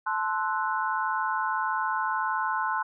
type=chord; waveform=sine; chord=F# half-diminished seventh; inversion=first; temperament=equal with one note detuned; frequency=872.9 / 1046.5 / 1318.5 / 1480 Hz; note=A5 / C6 / E6 / F#6; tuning=-14 / 0 / 0 / 0 cents; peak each=-30 / -29 / -35 / -31 dBFS; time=0.06-2.83 s; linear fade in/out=10 ms; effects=none